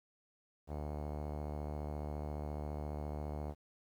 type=tone with low-pass filter; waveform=sawtooth; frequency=74.5 Hz; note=D2; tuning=25 cents sharp; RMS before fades=-41 dBFS; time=0.67-3.55 s; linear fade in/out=50 ms; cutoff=740 Hz; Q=2.2; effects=11-bit